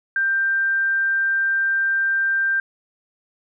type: tone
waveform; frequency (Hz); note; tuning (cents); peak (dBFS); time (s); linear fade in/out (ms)
sine; 1575; G6; +8; -17; 0.16-2.6; 2
effects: none